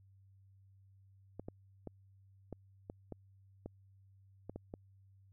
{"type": "clicks", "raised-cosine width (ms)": 2, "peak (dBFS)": -30, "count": 10, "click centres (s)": [1.396, 1.485, 1.873, 2.527, 2.899, 3.123, 3.66, 4.496, 4.56, 4.739], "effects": ["added 97 Hz sine -61 dBFS peak until 5.32 s"]}